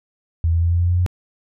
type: tone with pitch steps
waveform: sine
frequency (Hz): 82.6 / 83.75 / 84.92 / 86.11 / 87.31 / 88.53 / 89.76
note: E2 / E2 / F2 / F2 / F2 / F2 / F2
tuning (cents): +4 / +28 / -48 / -24 / 0 / +24 / +48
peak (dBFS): -14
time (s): 0.44-1.063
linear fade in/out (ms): 0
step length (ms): 89
effects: none